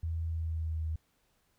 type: tone with pitch glide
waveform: sine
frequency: 81.8 to 79.38 Hz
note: E2 to D#2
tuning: -13 to +35 cents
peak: -31 dBFS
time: 0.03-0.96 s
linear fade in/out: 5 ms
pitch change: -52 cents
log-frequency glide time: 0.28-0.85 s
effects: pink hiss -73 dBFS RMS until 1.58 s